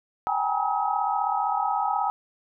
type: tone cluster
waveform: sine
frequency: 772 / 808 / 847 / 953 / 1275 Hz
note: G5 / G#5 / G#5 / A#5 / D#6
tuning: -27 / -48 / +34 / +38 / +42 cents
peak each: -29 dBFS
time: 0.27-2.1 s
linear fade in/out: 0 ms
effects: none